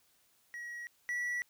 triangle tone pair in turn, 1910 / 1946.8 Hz, A#6 / B6, +42 / -25 cents, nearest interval unison, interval 33 cents, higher second, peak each -39 / -31 dBFS, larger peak second, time 0.54-0.87 / 1.09-1.42 s, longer neither, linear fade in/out 0 ms, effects white hiss -70 dBFS RMS until 1.49 s

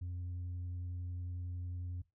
sine tone, 88.9 Hz, F2, 31 cents sharp, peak -36 dBFS, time 0.01-2.02 s, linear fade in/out 10 ms, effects noise-tail reverb RT60 0.2 s tail -19 dB re dry + tanh soft clip ceiling -37 dBFS

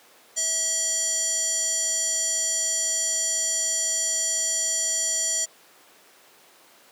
square tone with band-pass filter, 647 Hz, E5, 32 cents flat, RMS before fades -25 dBFS, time 0.36-5.46 s, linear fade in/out 20 ms, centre 6900 Hz, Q 6.5, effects pink hiss -53 dBFS RMS until 6.91 s + high-pass 400 Hz 12 dB/octave

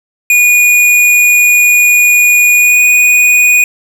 square tone with pitch glide, 2452 to 2470 Hz, D#7 to D#7, -26 to -13 cents, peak -5 dBFS, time 0.3-3.64 s, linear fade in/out 2 ms, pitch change +13 cents, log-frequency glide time 2.56-2.82 s, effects none

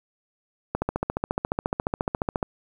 click train, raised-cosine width 1 ms, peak -10 dBFS, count 25, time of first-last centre 0.75-2.428 s, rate 14.3 Hz, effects 8-bit

